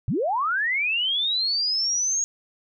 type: linear sweep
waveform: sine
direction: up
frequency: 89 to 6645 Hz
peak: -21 dBFS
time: 0.08-2.24 s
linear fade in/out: 0 ms
effects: none